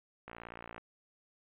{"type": "click train", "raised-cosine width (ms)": 0.5, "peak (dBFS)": -30, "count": 30, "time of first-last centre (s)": [0.28, 0.78], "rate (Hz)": 58, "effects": ["resampled to 8000 Hz"]}